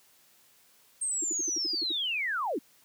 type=linear sweep; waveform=sine; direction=down; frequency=8600 to 221.3 Hz; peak=-28 dBFS; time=1.01-2.59 s; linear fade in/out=10 ms
type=tone bursts; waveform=sine; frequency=329.6 Hz; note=E4; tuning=in tune; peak=-34 dBFS; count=9; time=1.22-1.921 s; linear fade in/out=5 ms; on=21 ms; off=64 ms
effects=white hiss -62 dBFS RMS until 2.84 s + high-pass 100 Hz 12 dB/octave